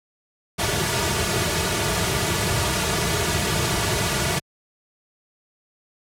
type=noise with comb filter; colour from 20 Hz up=pink; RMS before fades=-22 dBFS; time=0.58-4.4 s; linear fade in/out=20 ms; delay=3.8 ms; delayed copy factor=-0.75; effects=high-pass 60 Hz 12 dB/octave + low-pass 11000 Hz 12 dB/octave